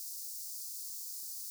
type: high-pass noise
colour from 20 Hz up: white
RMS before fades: -43 dBFS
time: 0-1.5 s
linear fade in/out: 0 ms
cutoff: 4600 Hz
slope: 48 dB/octave
effects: none